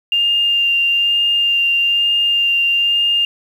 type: tone with vibrato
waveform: sine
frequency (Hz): 2800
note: F7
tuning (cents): +4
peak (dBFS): -12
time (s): 0.12-3.25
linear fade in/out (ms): 2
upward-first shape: sine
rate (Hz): 1.1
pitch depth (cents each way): 10
effects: 7-bit